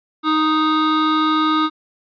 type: tone pair together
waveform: square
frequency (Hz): 311.1 / 1244.5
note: D#4 / D#6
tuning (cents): 0 / 0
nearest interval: 2 octaves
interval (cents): 2400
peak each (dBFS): -18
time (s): 0.23-1.7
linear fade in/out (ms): 50
effects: resampled to 11025 Hz